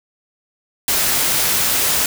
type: noise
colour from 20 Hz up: white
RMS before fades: -17 dBFS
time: 0.88-2.06 s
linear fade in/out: 2 ms
effects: none